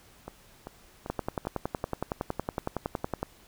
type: two click trains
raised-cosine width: 1 ms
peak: -15 / -24 dBFS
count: 24 / 5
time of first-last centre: 1.1-3.23 / 0.28-1.843 s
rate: 10.8 / 2.56 Hz
effects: pink hiss -57 dBFS RMS until 3.47 s